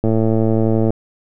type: click train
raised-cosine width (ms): 2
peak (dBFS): -4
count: 97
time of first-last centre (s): 0.04-0.905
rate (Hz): 111
effects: none